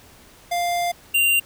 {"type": "tone pair in turn", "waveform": "square", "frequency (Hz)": [698.5, 2778], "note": ["F5", "F7"], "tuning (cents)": [0, -10], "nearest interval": "2 octaves", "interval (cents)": 2390, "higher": "second", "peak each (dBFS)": [-21, -16], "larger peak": "second", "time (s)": [[0.51, 0.92], [1.14, 1.4]], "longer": "first", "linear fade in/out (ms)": 10, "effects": ["pink hiss -49 dBFS RMS until 1.45 s"]}